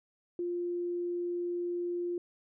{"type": "tone", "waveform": "sine", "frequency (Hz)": 350, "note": "F4", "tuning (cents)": 4, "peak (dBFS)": -31, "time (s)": [0.39, 2.18], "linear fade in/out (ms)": 2, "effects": []}